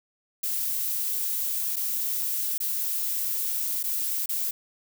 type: noise with dropouts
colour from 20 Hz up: violet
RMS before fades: -28 dBFS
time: 0.43-4.51 s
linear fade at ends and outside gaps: 5 ms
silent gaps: 1.759-1.765 / 2.58-2.602 / 3.83-3.837 / 4.26-4.29 s
effects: none